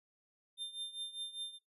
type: tone with tremolo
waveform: square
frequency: 3600 Hz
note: A7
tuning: 39 cents sharp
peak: -38 dBFS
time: 0.57-1.59 s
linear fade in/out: 50 ms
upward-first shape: triangle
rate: 5 Hz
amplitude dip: 85%
effects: noise-tail reverb RT60 0.2 s tail -23 dB re dry + resampled to 32000 Hz